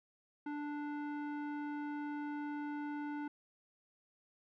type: tone with low-pass filter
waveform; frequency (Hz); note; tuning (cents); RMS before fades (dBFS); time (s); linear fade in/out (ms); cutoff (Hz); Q
square; 293.7; D4; 0; -41; 0.46-3.28; 5; 1500; 1.3
effects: none